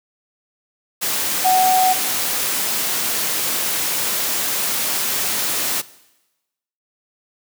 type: tone in noise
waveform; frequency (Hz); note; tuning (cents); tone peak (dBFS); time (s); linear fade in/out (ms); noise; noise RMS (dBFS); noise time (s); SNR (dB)
sine; 746; F#5; +14; -12; 1.44-1.94; 20; white; -21; 1.01-5.82; +6
effects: noise-tail reverb RT60 1.0 s tail -19 dB re dry + high-pass 150 Hz 12 dB/octave